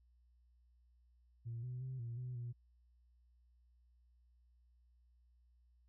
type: tone with pitch steps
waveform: sine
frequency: 116.5 / 125.2 / 130.1 / 117.5 / 125.5 / 120.1 Hz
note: A#2 / B2 / C3 / A#2 / B2 / B2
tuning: -1 / +24 / -9 / +14 / +28 / -48 cents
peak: -40 dBFS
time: 1.45-2.53 s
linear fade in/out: 20 ms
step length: 180 ms
effects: tanh soft clip ceiling -38 dBFS + added 60 Hz sine -67 dBFS peak until 5.88 s